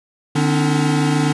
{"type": "tone cluster", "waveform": "square", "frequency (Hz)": [149.4, 256.3, 285.7, 312.8], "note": ["D3", "C4", "D4", "D#4"], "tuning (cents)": [30, -36, -48, 9], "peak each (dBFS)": [-18, -23, -21, -26], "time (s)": [0.35, 1.33], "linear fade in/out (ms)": 10, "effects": ["resampled to 24000 Hz"]}